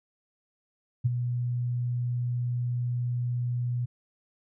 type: tone with ADSR envelope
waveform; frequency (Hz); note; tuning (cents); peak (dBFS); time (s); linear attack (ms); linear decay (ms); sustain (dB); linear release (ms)
sine; 122.1; B2; -19; -18; 1.04-3.86; 19; 22; -8; 14
effects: none